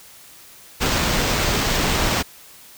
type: noise with sample-and-hold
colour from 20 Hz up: pink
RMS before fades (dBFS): -20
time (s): 0.8-2.23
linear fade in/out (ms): 20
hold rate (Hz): 11025
effects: white hiss -45 dBFS RMS until 2.77 s